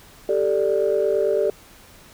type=chord; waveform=sine; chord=G suspended second; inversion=none; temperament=just; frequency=392 / 441 / 588 Hz; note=G4 / A4 / D5; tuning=0 / +4 / +2 cents; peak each=-21 dBFS; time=0.29-1.5 s; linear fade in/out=2 ms; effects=tanh soft clip ceiling -10 dBFS + pink hiss -48 dBFS RMS until 2.13 s